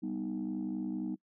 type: chord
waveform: sine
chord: G augmented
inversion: none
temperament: equal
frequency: 196 / 246.9 / 311.1 Hz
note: G3 / B3 / D#4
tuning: 0 / 0 / 0 cents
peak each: -37 / -37 / -36 dBFS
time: 0.02-1.16 s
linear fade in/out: 20 ms
effects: noise-tail reverb RT60 0.1 s tail -26 dB re dry + tanh soft clip ceiling -28 dBFS